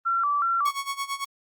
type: tone with vibrato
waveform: sine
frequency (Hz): 1256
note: D#6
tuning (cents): +16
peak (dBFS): -21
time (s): 0.05-0.71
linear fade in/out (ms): 20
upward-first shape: square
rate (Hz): 2.7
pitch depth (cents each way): 140
type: tone with tremolo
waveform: sawtooth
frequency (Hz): 1108.7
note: C#6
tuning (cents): 0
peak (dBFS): -22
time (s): 0.65-1.25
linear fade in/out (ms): 10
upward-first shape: sine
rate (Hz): 8.9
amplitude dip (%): 85
effects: Opus 24 kbps